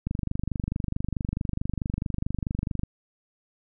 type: click train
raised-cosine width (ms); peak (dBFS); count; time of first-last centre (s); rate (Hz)
5; -15; 69; 0.07-2.834; 24.6
effects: none